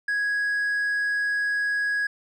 sine tone with hard clipping, 1661.2 Hz, G#6, in tune, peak -23 dBFS, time 0.08-2.07 s, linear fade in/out 5 ms, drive 2 dB, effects none

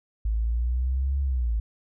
sine linear two-way sweep, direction up then down, 53 to 69.7 to 53 Hz, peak -22 dBFS, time 0.25-1.6 s, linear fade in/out 5 ms, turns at 1.21 s, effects none

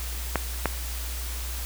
clicks, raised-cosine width 0.5 ms, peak -7 dBFS, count 2, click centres 0.357 / 0.657 s, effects added 60 Hz sine -31 dBFS peak until 1.65 s + white hiss -37 dBFS RMS until 1.65 s

